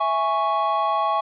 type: chord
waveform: triangle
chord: C# minor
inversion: first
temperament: equal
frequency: 659.3 / 830.6 / 1108.7 Hz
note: E5 / G#5 / C#6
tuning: 0 / 0 / 0 cents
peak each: -24 / -22 / -20 dBFS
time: 0-1.21 s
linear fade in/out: 10 ms
effects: resampled to 11025 Hz